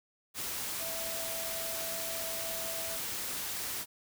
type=tone in noise; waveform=sine; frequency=659.3 Hz; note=E5; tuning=in tune; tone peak=-42 dBFS; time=0.78-3 s; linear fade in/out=50 ms; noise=white; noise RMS=-37 dBFS; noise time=0.34-3.86 s; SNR=-8 dB; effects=none